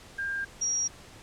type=tone pair in turn; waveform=sine; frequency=1600 / 5682 Hz; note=G6 / F8; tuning=+35 / +29 cents; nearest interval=octave + minor seventh; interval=2194 cents; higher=second; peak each=-29 / -25 dBFS; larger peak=second; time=0.18-0.45 / 0.61-0.88 s; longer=neither; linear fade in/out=10 ms; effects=pink hiss -50 dBFS RMS until 1.22 s + low-pass 9000 Hz 12 dB/octave